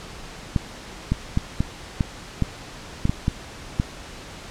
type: clicks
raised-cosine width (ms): 5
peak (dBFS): -7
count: 10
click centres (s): 0.562 / 1.12 / 1.374 / 1.605 / 2.008 / 2.423 / 3.054 / 3.095 / 3.281 / 3.799
effects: pink hiss -39 dBFS RMS until 4.5 s + low-pass 7000 Hz 12 dB/octave